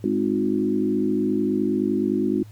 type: chord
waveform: sine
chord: Ab dominant seventh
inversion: none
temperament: equal with one note detuned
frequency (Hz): 207.7 / 261.6 / 311.1 / 361.1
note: Ab3 / C4 / Eb4 / Gb4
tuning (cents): 0 / 0 / 0 / -42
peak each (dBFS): -25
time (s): 0.04-2.43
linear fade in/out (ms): 2
effects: added 106 Hz sine -40 dBFS peak until 2.51 s + pink hiss -56 dBFS RMS until 2.51 s